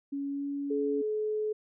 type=tone with pitch glide; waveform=sine; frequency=280 to 282.6 Hz; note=C#4 to C#4; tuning=+18 to +34 cents; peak=-31 dBFS; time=0.12-1.02 s; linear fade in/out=10 ms; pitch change=+16 cents; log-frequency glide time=0.3-0.46 s
type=tone; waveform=sine; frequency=427.9 Hz; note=A4; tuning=48 cents flat; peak=-28 dBFS; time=0.7-1.53 s; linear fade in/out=10 ms
effects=none